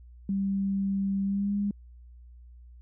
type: tone with pitch glide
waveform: sine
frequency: 196 to 202.7 Hz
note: G3 to G#3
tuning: 0 to -42 cents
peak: -25 dBFS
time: 0.29-1.71 s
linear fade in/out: 2 ms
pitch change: +58 cents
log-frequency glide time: 1.23-1.54 s
effects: added 60 Hz sine -47 dBFS peak until 2.81 s